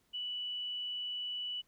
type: tone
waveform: sine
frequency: 2960 Hz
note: F#7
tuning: in tune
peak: -36 dBFS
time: 0.13-1.62 s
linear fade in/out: 20 ms
effects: pink hiss -73 dBFS RMS until 1.67 s